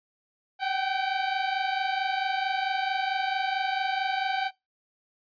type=tone pair together; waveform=sawtooth; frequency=759 / 783.5 Hz; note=F#5 / G5; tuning=+44 / -1 cents; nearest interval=minor second; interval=55 cents; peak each=-25 / -25 dBFS; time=0.59-4.51 s; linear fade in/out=50 ms; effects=noise-tail reverb RT60 0.2 s tail -20 dB re dry + resampled to 11025 Hz